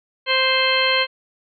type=harmonic tone; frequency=523.3 Hz; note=C5; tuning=in tune; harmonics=1 / 2 / 3 / 4 / 5 / 6 / 8; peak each=-23 / -24 / -25 / -22 / -24 / -22 / -24 dBFS; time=0.26-1.07 s; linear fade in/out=50 ms; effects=none